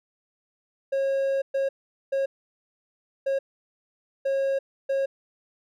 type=tone bursts at uneven times; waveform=triangle; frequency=544 Hz; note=C#5; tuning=33 cents flat; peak=-20 dBFS; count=6; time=0.92-1.42 / 1.54-1.69 / 2.12-2.26 / 3.26-3.39 / 4.25-4.59 / 4.89-5.06 s; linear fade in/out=10 ms; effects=none